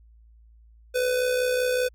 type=tone with amplitude modulation; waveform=square; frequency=501 Hz; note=B4; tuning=25 cents sharp; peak=-20 dBFS; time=0.94-1.89 s; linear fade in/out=20 ms; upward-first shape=sine; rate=65.2 Hz; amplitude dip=45%; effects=added 56 Hz sine -50 dBFS peak until 1.94 s + MP3 64 kbps